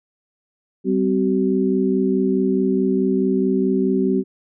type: tone cluster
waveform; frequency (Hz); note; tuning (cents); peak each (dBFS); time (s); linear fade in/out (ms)
sine; 194.7 / 259.4 / 379.9; G3 / C4 / F#4; -12 / -15 / +46; -20; 0.84-4.24; 50
effects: none